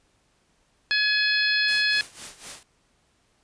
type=harmonic tone; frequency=846 Hz; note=G#5; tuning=32 cents sharp; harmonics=2 / 3 / 4 / 5 / 6; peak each=-23 / -27 / -29 / -26 / -31 dBFS; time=0.91-2.01 s; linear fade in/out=0 ms
type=noise with tremolo; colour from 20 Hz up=white; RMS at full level=-37 dBFS; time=1.68-2.63 s; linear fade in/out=2 ms; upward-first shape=sine; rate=4 Hz; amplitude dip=80%
effects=pink hiss -66 dBFS RMS until 3.43 s + resampled to 22050 Hz